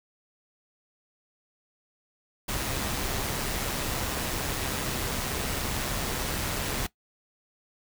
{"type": "noise with amplitude modulation", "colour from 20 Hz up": "pink", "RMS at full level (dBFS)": -29, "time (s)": [2.48, 6.87], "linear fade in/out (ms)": 10, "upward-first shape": "sine", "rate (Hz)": 134, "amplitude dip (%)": 35, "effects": ["noise-tail reverb RT60 0.1 s tail -18 dB re dry"]}